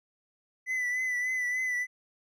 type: tone with vibrato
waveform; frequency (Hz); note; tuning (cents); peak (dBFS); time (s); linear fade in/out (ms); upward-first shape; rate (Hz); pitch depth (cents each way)
triangle; 2000; B6; +21; -26; 0.66-1.87; 50; triangle; 3.4; 42
effects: none